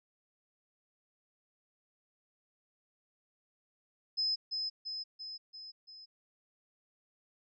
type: tone with echo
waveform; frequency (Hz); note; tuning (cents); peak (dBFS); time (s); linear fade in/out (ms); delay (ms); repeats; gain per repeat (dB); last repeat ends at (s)
sine; 5100; D#8; +42; -29; 4.17-4.36; 20; 340; 5; -4; 6.06
effects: none